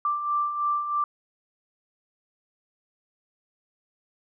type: beating tone pair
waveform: sine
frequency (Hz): 1174.7 / 1177.8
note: D6 / D6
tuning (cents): 0 / +5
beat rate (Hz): 3.1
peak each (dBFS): -32 / -24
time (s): 0.05-1.04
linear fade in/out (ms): 2
effects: none